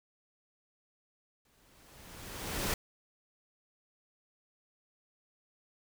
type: noise with exponential growth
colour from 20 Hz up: pink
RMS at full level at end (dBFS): -31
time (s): 1.45-2.74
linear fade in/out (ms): 2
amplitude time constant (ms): 280
effects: none